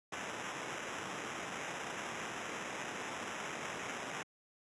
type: noise with sample-and-hold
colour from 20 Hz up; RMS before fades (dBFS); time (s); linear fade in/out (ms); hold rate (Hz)
blue; -42; 0.12-4.23; 5; 4410
effects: high-pass 150 Hz 12 dB/octave + resampled to 22050 Hz